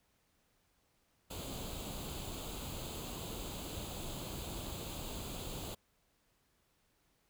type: noise with comb filter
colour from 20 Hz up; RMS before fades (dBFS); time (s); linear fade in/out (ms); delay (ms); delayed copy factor
pink; -43; 1.3-5.75; 10; 0.27; +0.7
effects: pink hiss -75 dBFS RMS until 7.29 s